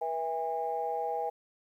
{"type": "tone cluster", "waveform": "sine", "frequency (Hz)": [484.3, 656, 812], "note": ["B4", "E5", "G#5"], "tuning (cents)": [-34, -9, -39], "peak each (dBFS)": [-35, -36, -32], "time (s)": [0.01, 1.3], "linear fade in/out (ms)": 10, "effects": ["tanh soft clip ceiling -21 dBFS", "11-bit"]}